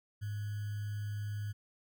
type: tone with sample-and-hold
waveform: sine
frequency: 103.83 Hz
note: G#2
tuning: in tune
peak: -35 dBFS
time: 0.21-1.53 s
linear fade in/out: 20 ms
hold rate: 1575 Hz
effects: none